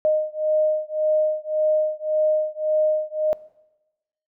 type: beating tone pair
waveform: sine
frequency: 616 / 617.8 Hz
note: D#5 / D#5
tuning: -17 / -12 cents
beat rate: 1.8 Hz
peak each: -21 dBFS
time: 0.05-3.33 s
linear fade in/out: 0 ms
effects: noise-tail reverb RT60 1.0 s tail -21 dB re dry